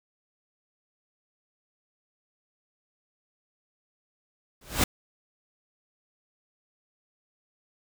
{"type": "noise with exponential growth", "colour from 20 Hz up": "pink", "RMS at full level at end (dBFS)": -18, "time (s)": [4.61, 4.84], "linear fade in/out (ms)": 5, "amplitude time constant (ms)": 48, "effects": []}